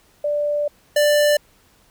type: tone pair in turn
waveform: sine / square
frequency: 588 / 590.3 Hz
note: D5 / D5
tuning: +2 / +9 cents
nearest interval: unison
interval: 7 cents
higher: second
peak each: -18 / -14 dBFS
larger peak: second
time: 0.24-0.68 / 0.96-1.37 s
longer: first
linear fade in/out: 5 ms
effects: pink hiss -56 dBFS RMS until 1.9 s